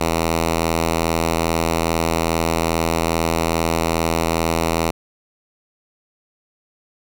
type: tone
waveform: 5% pulse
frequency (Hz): 82.41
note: E2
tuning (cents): 0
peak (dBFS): -6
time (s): 0-4.91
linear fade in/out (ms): 10
effects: none